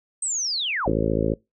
sine linear sweep, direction down, 8350 to 164.4 Hz, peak -23 dBFS, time 0.22-0.91 s, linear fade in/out 5 ms
harmonic tone, 54.5 Hz, A1, 16 cents flat, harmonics 1 / 2 / 3 / 4 / 5 / 6 / 7 / 8 / 9 / 10, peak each -29 / -29 / -29 / -29 / -29 / -29 / -29 / -29 / -29 / -29 dBFS, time 0.86-1.34 s, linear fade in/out 5 ms
effects noise-tail reverb RT60 0.2 s tail -23 dB re dry

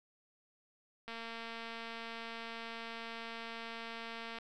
click train, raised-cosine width 0.3 ms, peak -29 dBFS, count 758, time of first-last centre 1.08-4.386 s, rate 229 Hz, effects none

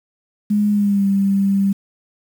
sine tone with pitch glide, 207.7 to 196.95 Hz, G#3 to G3, 0 to +8 cents, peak -13 dBFS, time 0.5-1.73 s, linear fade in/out 10 ms, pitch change -92 cents, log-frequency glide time 0.7-1.06 s, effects 7-bit

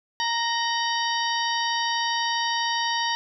harmonic tone with a mistuned harmonic, 932.3 Hz, A#5, in tune, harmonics 1 / 2 / 3 / 4 / 5 / 6, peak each -26 / -29 / -31 / -32 / -33 / -34 dBFS, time 0.2-3.15 s, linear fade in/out 0 ms, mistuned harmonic 3, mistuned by +130 cents, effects none

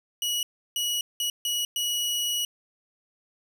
sawtooth tone bursts at uneven times, 2918 Hz, F#7, 25 cents flat, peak -22 dBFS, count 5, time 0.22-0.43 / 0.76-1.01 / 1.2-1.3 / 1.45-1.65 / 1.76-2.45 s, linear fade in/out 2 ms, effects none

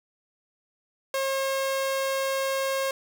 sawtooth tone, 539 Hz, C#5, 49 cents flat, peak -21 dBFS, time 1.14-2.91 s, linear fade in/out 2 ms, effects none

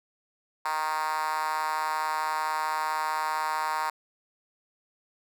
5% pulse tone with high-pass filter, 155.56 Hz, D#3, in tune, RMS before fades -29 dBFS, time 0.65-3.9 s, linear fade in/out 5 ms, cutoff 940 Hz, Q 4.4, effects none

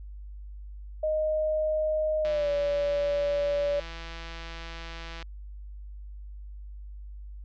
sine tone with pitch glide, 620 to 575.1 Hz, D#5 to D5, -6 to -36 cents, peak -24 dBFS, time 1.03-3.8 s, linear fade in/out 5 ms, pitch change -130 cents, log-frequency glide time 2.21-2.5 s
click train, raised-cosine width 0.2 ms, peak -23 dBFS, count 495, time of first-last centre 2.25-5.226 s, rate 166 Hz
effects added 50 Hz sine -39 dBFS peak until 7.44 s + low-pass 4000 Hz 12 dB/octave

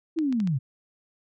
sine linear sweep, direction down, 335.4 to 120 Hz, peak -22 dBFS, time 0.16-0.59 s, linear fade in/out 20 ms
clicks, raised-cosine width 0.2 ms, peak -24 dBFS, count 4, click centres 0.188 / 0.326 / 0.402 / 0.474 s
effects none

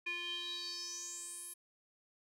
square tone with band-pass filter sweep, 349.2 Hz, F4, in tune, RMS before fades -43 dBFS, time 0.06-1.54 s, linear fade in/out 10 ms, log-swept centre 2400 to 11000 Hz, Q 7, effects none

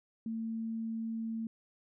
sine tone, 225.2 Hz, A3, 40 cents sharp, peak -34 dBFS, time 0.26-1.47 s, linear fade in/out 2 ms, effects none

